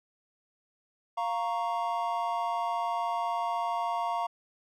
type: chord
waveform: triangle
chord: Bb minor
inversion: second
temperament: equal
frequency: 698.5 / 932.3 / 1108.7 Hz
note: F5 / Bb5 / Db6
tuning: 0 / 0 / 0 cents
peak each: -30 / -30 / -33 dBFS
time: 1.17-4.27 s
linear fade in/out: 10 ms
effects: none